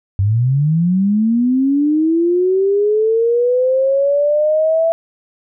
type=linear sweep; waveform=sine; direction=up; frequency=93.9 to 665 Hz; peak=-11 dBFS; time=0.19-4.92 s; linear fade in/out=0 ms; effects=none